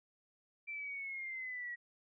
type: linear sweep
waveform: sine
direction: down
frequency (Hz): 2349 to 1910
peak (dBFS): -40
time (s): 0.67-1.76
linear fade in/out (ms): 20
effects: none